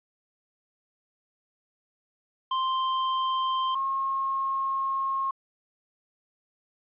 square / sine tone pair in turn, 1046 / 1079.1 Hz, C6 / C#6, -1 / -47 cents, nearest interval minor second, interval 54 cents, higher second, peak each -25 / -25 dBFS, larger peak neither, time 2.51-3.75 / 3.75-5.31 s, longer second, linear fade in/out 5 ms, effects resampled to 8000 Hz + 10-bit

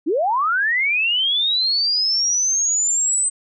sine linear sweep, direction up, 270 to 8200 Hz, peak -16 dBFS, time 0.06-3.3 s, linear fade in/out 20 ms, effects none

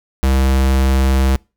square tone, 66.3 Hz, C2, 23 cents sharp, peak -12 dBFS, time 0.23-1.36 s, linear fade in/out 0 ms, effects noise-tail reverb RT60 0.3 s tail -26 dB re dry

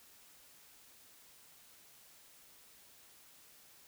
silence, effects white hiss -61 dBFS RMS until 3.87 s

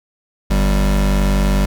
square tone pair together, 49.53 / 196 Hz, G1 / G3, +19 / 0 cents, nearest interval 2 octaves, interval 2381 cents, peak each -14 / -20 dBFS, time 0.5-1.66 s, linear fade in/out 10 ms, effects none

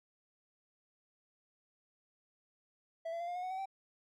triangle tone with pitch steps, 659.3 / 674.7 / 690.5 / 706.6 / 723.1 / 740 / 757.3 / 775 Hz, E5 / E5 / F5 / F5 / F#5 / F#5 / F#5 / G5, 0 / +40 / -20 / +20 / -40 / 0 / +40 / -20 cents, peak -35 dBFS, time 3.05-3.658 s, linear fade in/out 10 ms, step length 76 ms, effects none

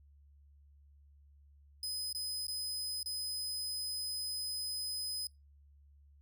sawtooth tone with dropouts, 5030 Hz, D#8, 18 cents sharp, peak -34 dBFS, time 1.83-5.27 s, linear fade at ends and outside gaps 2 ms, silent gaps 2.128-2.148 / 2.469-2.481 / 3.03-3.059 s, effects noise-tail reverb RT60 0.2 s tail -21 dB re dry + added 71 Hz sine -59 dBFS peak until 6.21 s

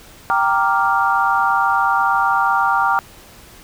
sine chord, G minor seventh, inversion none, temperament equal, 784 / 932.3 / 1174.7 / 1396.9 Hz, G5 / Bb5 / D6 / F6, 0 / 0 / 0 / 0 cents, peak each -19 dBFS, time 0.3-2.99 s, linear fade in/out 0 ms, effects pink hiss -43 dBFS RMS until 3.63 s

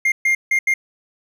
triangle tone bursts at uneven times, 2117 Hz, C7, 20 cents sharp, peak -12 dBFS, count 4, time 0.05-0.12 / 0.25-0.35 / 0.51-0.59 / 0.67-0.74 s, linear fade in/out 5 ms, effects none

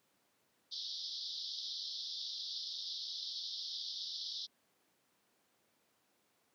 pink band-pass noise, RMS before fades -43 dBFS, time 0.71-4.47 s, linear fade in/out 20 ms, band 3400 to 5400 Hz, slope 96 dB/octave, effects pink hiss -75 dBFS RMS until 6.54 s + high-pass 200 Hz 12 dB/octave

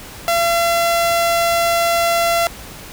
sawtooth tone, 680 Hz, F5, 46 cents flat, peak -10 dBFS, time 0.28-2.47 s, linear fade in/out 0 ms, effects pink hiss -35 dBFS RMS until 2.92 s

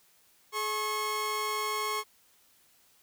sawtooth tone pair together, 424.8 / 1088 Hz, G#4 / C#6, +39 / -33 cents, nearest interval octave + major third, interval 1628 cents, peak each -32 / -27 dBFS, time 0.52-2.04 s, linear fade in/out 50 ms, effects white hiss -64 dBFS RMS until 3.02 s

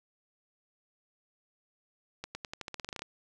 accelerating click train, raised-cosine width 0.2 ms, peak -21 dBFS, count 14, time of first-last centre 2.24-3.02 s, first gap 110 ms, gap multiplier 0.89, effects none

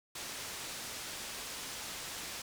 white low-pass noise, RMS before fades -43 dBFS, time 0.15-2.42 s, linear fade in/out 5 ms, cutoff 7900 Hz, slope 12 dB/octave, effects none

